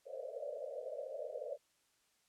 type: band-pass noise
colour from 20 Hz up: white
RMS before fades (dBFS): -44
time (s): 0.05-1.58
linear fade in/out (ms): 50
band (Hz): 470 to 630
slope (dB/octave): 96
effects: white hiss -75 dBFS RMS until 2.28 s + low-pass 10000 Hz 12 dB/octave